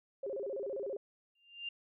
sine tone with vibrato, 466.2 Hz, A#4, in tune, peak -36 dBFS, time 0.23-0.97 s, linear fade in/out 5 ms, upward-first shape square, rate 15 Hz, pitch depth 260 cents each way
sine tone with exponential growth, 2794 Hz, F7, in tune, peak -35 dBFS, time 1.35-1.69 s, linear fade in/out 5 ms, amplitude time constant 72 ms
effects none

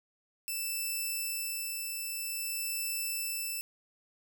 5% pulse tone with tremolo, 2645 Hz, E7, 5 cents sharp, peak -23 dBFS, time 0.48-3.61 s, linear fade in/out 0 ms, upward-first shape sine, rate 0.51 Hz, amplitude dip 30%, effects none

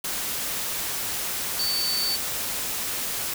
sine tone in noise, 4530 Hz, C#8, 37 cents sharp, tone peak -24 dBFS, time 1.59-2.16 s, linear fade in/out 5 ms, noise white, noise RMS -29 dBFS, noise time 0.04-3.34 s, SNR +2 dB, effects none

